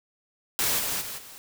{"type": "noise with level steps", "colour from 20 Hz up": "white", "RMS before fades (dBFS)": [-25, -29, -36, -45], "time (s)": [0.59, 1.38], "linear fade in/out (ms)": 0, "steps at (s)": [0.78, 1, 1.17], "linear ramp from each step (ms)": 20, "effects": []}